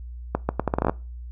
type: accelerating click train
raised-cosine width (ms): 1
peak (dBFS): -7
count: 11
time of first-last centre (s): 0.35-0.896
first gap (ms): 140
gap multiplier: 0.76
effects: noise-tail reverb RT60 0.3 s tail -22 dB re dry + added 60 Hz sine -34 dBFS peak until 1.31 s